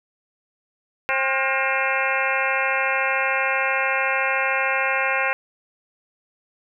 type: harmonic tone with a mistuned harmonic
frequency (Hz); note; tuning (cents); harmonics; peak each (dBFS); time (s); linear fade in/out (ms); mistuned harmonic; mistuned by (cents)
266.6; C4; +33; 2 / 3 / 4 / 5 / 6 / 7 / 8 / 9 / 10; -28 / -28 / -28 / -28 / -28 / -28 / -28 / -28 / -28; 1.09-5.33; 0; 5; +110
effects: none